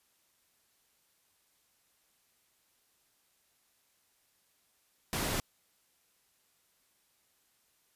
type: noise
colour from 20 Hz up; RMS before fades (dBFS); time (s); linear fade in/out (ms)
pink; -33; 5.13-5.4; 0
effects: white hiss -72 dBFS RMS until 7.95 s + resampled to 32000 Hz